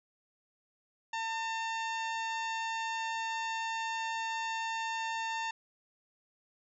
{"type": "harmonic tone with a mistuned harmonic", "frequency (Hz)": 901, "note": "A5", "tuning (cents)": 41, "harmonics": [1, 2, 3, 4, 5, 6, 7, 8], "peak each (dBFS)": [-35, -39, -42, -46, -51, -54, -51, -56], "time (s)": [1.13, 5.51], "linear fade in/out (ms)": 5, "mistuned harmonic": 7, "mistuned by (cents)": 86, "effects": []}